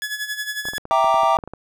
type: tone with tremolo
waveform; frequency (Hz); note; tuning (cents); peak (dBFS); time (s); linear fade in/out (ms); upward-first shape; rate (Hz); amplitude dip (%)
sawtooth; 1700; G#6; +40; -19; 0.02-0.78; 0; sine; 11; 70
type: clicks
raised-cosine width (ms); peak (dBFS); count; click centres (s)
1; -20; 12; 0.654 / 0.686 / 0.735 / 0.781 / 0.854 / 1.044 / 1.143 / 1.234 / 1.388 / 1.438 / 1.476 / 1.536
type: chord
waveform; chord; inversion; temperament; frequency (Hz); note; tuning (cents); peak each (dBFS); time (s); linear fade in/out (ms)
triangle; E half-diminished seventh; none; equal; 659.3 / 784 / 932.3 / 1174.7; E5 / G5 / Bb5 / D6; 0 / 0 / 0 / 0; -18; 0.91-1.37; 0
effects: none